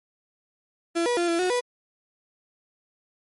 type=tone with pitch steps; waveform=35% pulse; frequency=337.7 / 484.5 / 346.2 / 337.3 / 365.1 / 490.7 Hz; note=E4 / B4 / F4 / E4 / F#4 / B4; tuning=+42 / -33 / -15 / +40 / -23 / -11 cents; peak=-20 dBFS; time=0.95-1.61 s; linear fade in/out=20 ms; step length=110 ms; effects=MP3 48 kbps